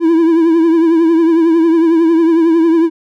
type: tone with vibrato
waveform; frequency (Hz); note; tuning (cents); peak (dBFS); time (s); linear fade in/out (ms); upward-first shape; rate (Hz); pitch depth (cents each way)
triangle; 329.6; E4; 0; -5; 0-2.9; 50; triangle; 11; 72
effects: none